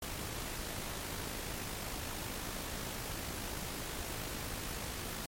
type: noise with amplitude modulation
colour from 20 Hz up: pink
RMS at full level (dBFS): -39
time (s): 0.02-5.26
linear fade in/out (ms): 5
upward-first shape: sine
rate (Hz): 52.7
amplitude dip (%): 35
effects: MP3 64 kbps